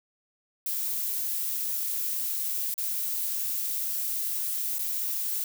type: noise with dropouts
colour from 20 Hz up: violet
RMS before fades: -30 dBFS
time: 0.66-5.44 s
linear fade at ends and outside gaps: 2 ms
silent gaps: 2.741-2.779 / 4.785-4.791 s
effects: none